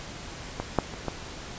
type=clicks; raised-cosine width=1 ms; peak=-15 / -6 / -25 / -14 dBFS; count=4; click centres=0.6 / 0.787 / 0.938 / 1.083 s; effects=pink hiss -40 dBFS RMS until 1.58 s + resampled to 16000 Hz